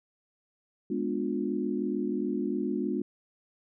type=chord; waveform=sine; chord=G# diminished seventh; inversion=none; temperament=equal with one note detuned; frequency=207.7 / 246.9 / 293.7 / 356.6 Hz; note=G#3 / B3 / D4 / F4; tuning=0 / 0 / 0 / +36 cents; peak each=-33 dBFS; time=0.9-3.02 s; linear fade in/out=5 ms; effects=none